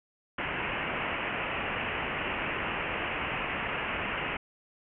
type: low-pass noise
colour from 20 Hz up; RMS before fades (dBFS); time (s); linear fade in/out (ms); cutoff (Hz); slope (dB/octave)
white; -33; 0.38-4.37; 5; 2900; 96
effects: none